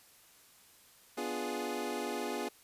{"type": "chord", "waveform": "25% pulse", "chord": "B diminished seventh", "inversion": "none", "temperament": "equal", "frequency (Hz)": [246.9, 293.7, 349.2, 415.3], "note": ["B3", "D4", "F4", "Ab4"], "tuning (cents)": [0, 0, 0, 0], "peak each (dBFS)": [-37, -39, -37, -35], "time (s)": [1.17, 2.49], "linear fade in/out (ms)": 10, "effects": ["white hiss -61 dBFS RMS until 2.63 s", "resampled to 32000 Hz"]}